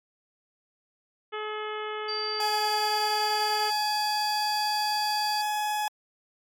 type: harmonic tone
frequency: 427.1 Hz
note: G#4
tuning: 48 cents sharp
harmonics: 1 / 2 / 3 / 4 / 5 / 6 / 7 / 8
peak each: -34 / -39 / -36 / -42 / -42 / -48 / -43 / -48 dBFS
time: 1.32-3.71 s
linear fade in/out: 20 ms
type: tone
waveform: sine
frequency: 4672 Hz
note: D8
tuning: 10 cents flat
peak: -30 dBFS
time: 2.08-5.42 s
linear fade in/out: 10 ms
type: tone with vibrato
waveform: 40% pulse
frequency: 844 Hz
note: G#5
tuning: 28 cents sharp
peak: -25 dBFS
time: 2.4-5.88 s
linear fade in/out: 2 ms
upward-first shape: triangle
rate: 20 Hz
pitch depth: 11 cents each way
effects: MP3 64 kbps